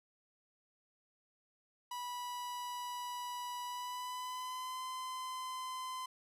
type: tone with pitch glide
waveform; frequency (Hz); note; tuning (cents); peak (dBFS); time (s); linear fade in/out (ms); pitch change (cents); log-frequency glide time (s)
45% pulse; 980 to 1026.9; B5 to C6; -14 to -33; -40; 1.91-6.06; 5; +81; 3.65-4.82
effects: resampled to 32000 Hz